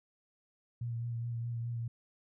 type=tone with vibrato; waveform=sine; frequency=117.6 Hz; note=A#2; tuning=16 cents sharp; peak=-34 dBFS; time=0.81-1.88 s; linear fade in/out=5 ms; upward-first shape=sine; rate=4.8 Hz; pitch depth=24 cents each way; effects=none